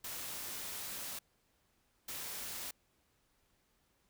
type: noise bursts at uneven times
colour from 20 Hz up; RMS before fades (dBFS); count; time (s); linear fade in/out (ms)
white; -43; 2; 0.04-1.19 / 2.08-2.71; 5
effects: pink hiss -75 dBFS RMS until 4.09 s